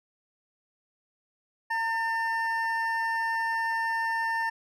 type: tone pair together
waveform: triangle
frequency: 913 / 1797.2 Hz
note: A#5 / A6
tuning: -36 / +36 cents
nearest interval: octave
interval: 1172 cents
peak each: -27 dBFS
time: 1.7-4.5 s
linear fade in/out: 10 ms
effects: none